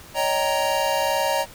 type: chord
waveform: square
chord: Eb dominant seventh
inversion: third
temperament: just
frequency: 560 / 622.3 / 777.8 / 933.4 Hz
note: Db5 / Eb5 / G5 / Bb5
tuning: +18 / 0 / -14 / +2 cents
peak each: -26 / -27 / -29 / -25 dBFS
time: 0.14-1.46 s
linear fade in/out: 50 ms
effects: pink hiss -44 dBFS RMS until 1.54 s